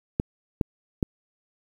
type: clicks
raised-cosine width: 3 ms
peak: -9 dBFS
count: 3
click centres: 0.199 / 0.612 / 1.028 s
effects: 8-bit